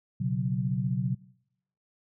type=chord; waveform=sine; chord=B suspended second; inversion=none; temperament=equal; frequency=123.47 / 138.59 / 185 Hz; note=B2 / C#3 / F#3; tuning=0 / 0 / 0 cents; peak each=-30 dBFS; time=0.2-1.15 s; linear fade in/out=10 ms; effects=noise-tail reverb RT60 0.8 s tail -22 dB re dry